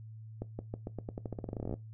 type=accelerating click train; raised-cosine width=2 ms; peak=-24 dBFS; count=22; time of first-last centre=0.42-1.74 s; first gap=170 ms; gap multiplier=0.88; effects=noise-tail reverb RT60 0.2 s tail -18 dB re dry + added 110 Hz sine -45 dBFS peak until 1.93 s